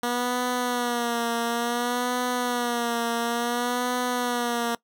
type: tone with vibrato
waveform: 10% pulse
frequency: 240.6 Hz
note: B3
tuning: 45 cents flat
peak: -16 dBFS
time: 0.03-4.75 s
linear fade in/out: 2 ms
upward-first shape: sine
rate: 0.57 Hz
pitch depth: 54 cents each way
effects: noise-tail reverb RT60 0.1 s tail -21 dB re dry